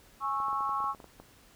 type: chord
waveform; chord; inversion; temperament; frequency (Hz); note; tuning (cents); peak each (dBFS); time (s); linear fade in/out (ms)
sine; C# minor; second; equal with one note detuned; 830.6 / 1099.2 / 1318.5; G#5 / C#6 / E6; 0 / -15 / 0; -36 / -30 / -36; 0.2-0.95; 50
type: clicks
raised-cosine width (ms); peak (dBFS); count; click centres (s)
1; -33; 11; 0.402 / 0.484 / 0.53 / 0.607 / 0.693 / 0.804 / 0.842 / 0.948 / 1.002 / 1.043 / 1.2
effects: pink hiss -59 dBFS RMS until 1.55 s